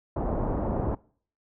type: low-pass noise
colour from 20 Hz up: pink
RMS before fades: -28 dBFS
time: 0.16-0.95 s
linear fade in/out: 5 ms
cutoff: 910 Hz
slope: 24 dB/octave
effects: noise-tail reverb RT60 0.5 s tail -23 dB re dry